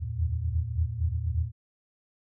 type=tone cluster; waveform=sine; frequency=75.5 / 79.2 / 84.1 / 87.8 / 114.5 Hz; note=D2 / D#2 / E2 / F2 / A#2; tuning=+48 / +31 / +35 / +10 / -31 cents; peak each=-35 / -30 / -32 / -35 / -32 dBFS; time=0-1.52 s; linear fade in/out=50 ms; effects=none